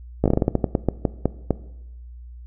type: slowing click train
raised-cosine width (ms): 2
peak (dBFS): -4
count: 15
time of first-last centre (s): 0.24-1.507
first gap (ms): 17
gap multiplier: 1.23
effects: noise-tail reverb RT60 0.9 s tail -18 dB re dry + added 60 Hz sine -37 dBFS peak until 2.46 s